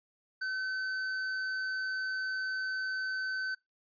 sine tone with tanh clipping, 1526 Hz, G6, 47 cents flat, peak -34 dBFS, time 0.41-3.55 s, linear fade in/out 10 ms, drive 12 dB, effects noise-tail reverb RT60 0.2 s tail -23 dB re dry + resampled to 11025 Hz

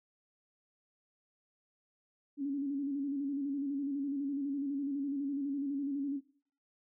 sine tone with vibrato, 280.1 Hz, C#4, 18 cents sharp, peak -32 dBFS, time 2.37-6.21 s, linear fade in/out 50 ms, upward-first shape square, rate 12 Hz, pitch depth 48 cents each way, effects noise-tail reverb RT60 0.5 s tail -20 dB re dry

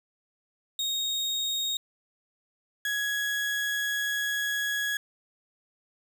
35% pulse tone pair in turn, 3729 / 1668.8 Hz, A#7 / G#6, 0 / +8 cents, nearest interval octave + major second, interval 1392 cents, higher first, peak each -25 dBFS, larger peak neither, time 0.79-1.77 / 2.85-4.97 s, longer second, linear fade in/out 2 ms, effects none

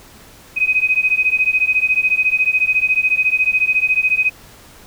sine beating tone pair, 2508 / 2522 Hz, D#7 / D#7, +13 / +23 cents, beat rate 14 Hz, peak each -16 dBFS, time 0.56-4.3 s, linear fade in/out 20 ms, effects pink hiss -43 dBFS RMS until 4.86 s

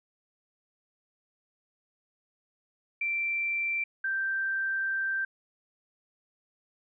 sine tone pair in turn, 2349 / 1567.8 Hz, D7 / G6, 0 / 0 cents, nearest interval perfect fifth, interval 700 cents, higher first, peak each -27 dBFS, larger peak neither, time 3.01-3.84 / 4.04-5.25 s, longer second, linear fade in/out 5 ms, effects none

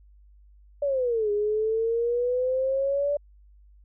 sine exponential two-way sweep, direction down then up, 583 to 410 to 583 Hz, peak -22 dBFS, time 0.82-3.17 s, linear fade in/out 5 ms, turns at 1.31 s, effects added 50 Hz sine -51 dBFS peak until 3.84 s

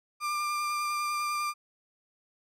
35% pulse tone with vibrato, 1192 Hz, D6, 25 cents sharp, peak -27 dBFS, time 0.2-1.54 s, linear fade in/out 50 ms, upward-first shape sine, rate 10 Hz, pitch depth 12 cents each way, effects low-pass 12000 Hz 12 dB/octave

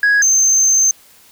sine tone pair in turn, 1661.2 / 6272 Hz, G#6 / G8, 0 / 0 cents, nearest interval octave + major seventh, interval 2300 cents, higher second, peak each -7 dBFS, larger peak neither, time 0.03-0.22 / 0.22-0.91 s, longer second, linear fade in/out 2 ms, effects tanh soft clip ceiling -8 dBFS + white hiss -47 dBFS RMS until 1.31 s

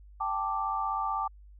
sine chord, G suspended second, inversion none, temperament equal, 784 / 880 / 1174.7 Hz, G5 / A5 / D6, 0 / 0 / 0 cents, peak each -34 / -33 / -31 dBFS, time 0.2-1.28 s, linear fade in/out 10 ms, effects added 50 Hz sine -49 dBFS peak until 1.59 s

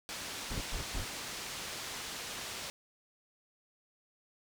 white low-pass noise, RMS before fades -42 dBFS, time 0.09-2.7 s, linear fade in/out 0 ms, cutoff 6200 Hz, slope 12 dB/octave
brown noise bursts, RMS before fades -37 dBFS, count 3, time 0.5-1.052 s, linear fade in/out 20 ms, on 120 ms, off 96 ms
effects none

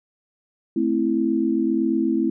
sine chord, A minor, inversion none, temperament equal, 220 / 261.6 / 329.6 Hz, A3 / C4 / E4, 0 / 0 / 0 cents, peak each -24 / -23 / -21 dBFS, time 0.76-2.3 s, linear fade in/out 5 ms, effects none

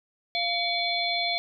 harmonic tone with a mistuned harmonic, 693 Hz, F5, 14 cents flat, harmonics 1 / 3 / 5 / 6, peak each -30 / -30 / -30 / -30 dBFS, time 0.35-1.38 s, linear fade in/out 0 ms, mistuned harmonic 3, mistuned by +140 cents, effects none

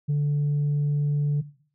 sine tone, 145.9 Hz, D3, 11 cents flat, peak -18 dBFS, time 0.08-1.42 s, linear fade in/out 20 ms, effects noise-tail reverb RT60 0.5 s tail -17 dB re dry + tanh soft clip ceiling -19 dBFS

